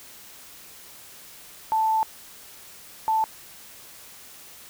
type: tone pair in turn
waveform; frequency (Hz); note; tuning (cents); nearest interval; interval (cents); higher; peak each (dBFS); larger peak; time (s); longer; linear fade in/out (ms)
sine; 881 / 881; A5 / A5; +2 / +2; unison; 0; neither; -19; neither; 1.72-2.03 / 3.08-3.24; first; 0
effects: white hiss -46 dBFS RMS until 4.69 s